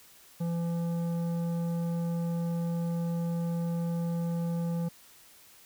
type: tone with tanh clipping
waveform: triangle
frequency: 169.3 Hz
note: E3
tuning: 46 cents sharp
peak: -30 dBFS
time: 0.4-4.89 s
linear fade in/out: 10 ms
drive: 15 dB
effects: white hiss -56 dBFS RMS until 5.65 s